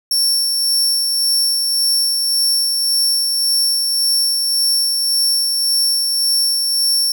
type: tone with tremolo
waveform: sawtooth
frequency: 5450 Hz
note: F8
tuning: 43 cents flat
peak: -10 dBFS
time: 0.11-7.12 s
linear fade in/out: 2 ms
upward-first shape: sine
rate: 1.8 Hz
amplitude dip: 30%
effects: none